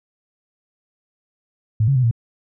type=tone with pitch steps; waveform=sine; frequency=108.8 / 137.7 / 127.4 / 115.8 Hz; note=A2 / C#3 / C3 / A#2; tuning=-19 / -11 / -46 / -11 cents; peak=-13 dBFS; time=1.8-2.112 s; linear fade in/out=5 ms; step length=78 ms; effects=none